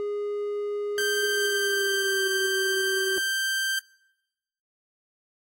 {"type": "tone with pitch glide", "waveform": "triangle", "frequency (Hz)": [412.2, 382.4], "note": ["G#4", "G4"], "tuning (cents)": [-13, -43], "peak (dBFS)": -25, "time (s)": [0, 3.18], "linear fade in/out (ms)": 0, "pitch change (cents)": -130, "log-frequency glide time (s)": [1.3, 2.31]}
{"type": "tone", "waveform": "sawtooth", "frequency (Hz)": 1568, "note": "G6", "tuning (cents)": 0, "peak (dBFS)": -21, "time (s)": [0.98, 3.79], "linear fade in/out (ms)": 2}
{"effects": ["noise-tail reverb RT60 1.0 s tail -26 dB re dry", "AAC 48 kbps"]}